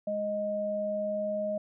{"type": "tone pair together", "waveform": "sine", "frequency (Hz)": [207.7, 622.4], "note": ["G#3", "D#5"], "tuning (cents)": [0, 0], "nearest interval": "octave + perfect fifth", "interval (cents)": 1900, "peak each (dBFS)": [-37, -29], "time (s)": [0.07, 1.58], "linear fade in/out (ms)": 5, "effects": []}